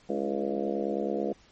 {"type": "harmonic tone with a mistuned harmonic", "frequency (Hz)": 69.3, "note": "C#2", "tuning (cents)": 0, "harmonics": [3, 4, 5, 6, 7, 8, 9, 10], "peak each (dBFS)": [-34, -37, -34, -35, -33, -38, -38, -39], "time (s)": [0.09, 1.33], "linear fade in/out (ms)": 5, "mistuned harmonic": 5, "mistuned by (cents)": -40, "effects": ["pink hiss -59 dBFS RMS until 1.51 s", "MP3 32 kbps"]}